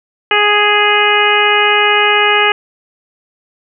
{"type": "harmonic tone", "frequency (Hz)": 415.6, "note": "G#4", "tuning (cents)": 1, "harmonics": [1, 2, 3, 4, 5, 6, 7], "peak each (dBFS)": [-16, -16, -16, -16, -16, -16, -16], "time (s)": [0.31, 2.52], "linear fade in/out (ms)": 2, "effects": []}